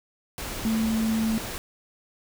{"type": "tone in noise", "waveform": "sine", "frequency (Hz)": 222.2, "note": "A3", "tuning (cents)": 17, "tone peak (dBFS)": -22, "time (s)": [0.65, 1.38], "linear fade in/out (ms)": 0, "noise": "pink", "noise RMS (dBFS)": -34, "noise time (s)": [0.38, 1.58], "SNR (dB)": 9, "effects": []}